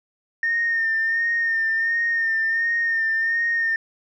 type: tone with vibrato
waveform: sine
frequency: 1826 Hz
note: A#6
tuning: 36 cents flat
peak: -18 dBFS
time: 0.43-3.76 s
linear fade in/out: 2 ms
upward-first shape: sine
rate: 1.4 Hz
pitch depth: 31 cents each way
effects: tanh soft clip ceiling -14 dBFS